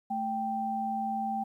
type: tone pair together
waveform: sine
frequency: 220 / 784 Hz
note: A3 / G5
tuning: 0 / 0 cents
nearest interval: octave + minor seventh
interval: 2200 cents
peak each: -35 / -30 dBFS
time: 0.1-1.44 s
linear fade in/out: 10 ms
effects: 11-bit